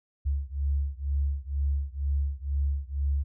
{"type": "beating tone pair", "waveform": "sine", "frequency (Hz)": [69.3, 71.4], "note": ["C#2", "D2"], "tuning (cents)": [0, -48], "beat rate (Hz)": 2.1, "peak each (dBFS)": [-28, -29], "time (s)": [0.25, 3.24], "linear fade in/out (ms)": 20, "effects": []}